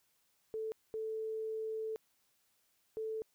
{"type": "tone bursts at uneven times", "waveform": "sine", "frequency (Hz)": 440, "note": "A4", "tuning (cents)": 0, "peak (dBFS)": -36, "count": 3, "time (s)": [[0.54, 0.72], [0.94, 1.96], [2.97, 3.22]], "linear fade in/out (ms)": 0, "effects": ["white hiss -75 dBFS RMS until 3.34 s"]}